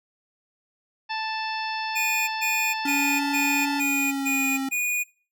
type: harmonic tone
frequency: 880 Hz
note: A5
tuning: in tune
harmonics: 1 / 2 / 3 / 4 / 5 / 6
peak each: -29 / -34 / -34 / -39 / -39 / -39 dBFS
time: 1.09-3.81 s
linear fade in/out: 20 ms
type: tone bursts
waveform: square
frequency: 2457 Hz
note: D#7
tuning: 22 cents flat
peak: -23 dBFS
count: 7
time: 1.95-5.04 s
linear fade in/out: 20 ms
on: 330 ms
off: 130 ms
type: tone with pitch glide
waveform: square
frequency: 281.6 to 269.5 Hz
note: C#4 to C#4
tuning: +27 to -49 cents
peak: -26 dBFS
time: 2.85-4.69 s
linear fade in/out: 5 ms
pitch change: -76 cents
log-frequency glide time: 3.81-4.48 s
effects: noise-tail reverb RT60 0.4 s tail -22 dB re dry